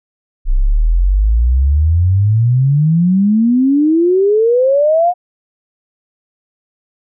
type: exponential sweep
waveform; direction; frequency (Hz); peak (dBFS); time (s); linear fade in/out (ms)
sine; up; 30.38 to 727; -8; 0.45-5.14; 50
effects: none